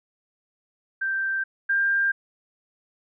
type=tone pair in turn; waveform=sine; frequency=1568 / 1594.5 Hz; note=G6 / G6; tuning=0 / +29 cents; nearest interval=unison; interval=29 cents; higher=second; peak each=-23 / -19 dBFS; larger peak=second; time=1.01-1.44 / 1.69-2.12 s; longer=neither; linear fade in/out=10 ms; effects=none